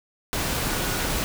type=tone in noise; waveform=sine; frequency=1460 Hz; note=F#6; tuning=24 cents flat; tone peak=-36 dBFS; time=0.68-1.06 s; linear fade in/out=0 ms; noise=pink; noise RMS=-26 dBFS; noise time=0.33-1.24 s; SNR=-13 dB; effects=none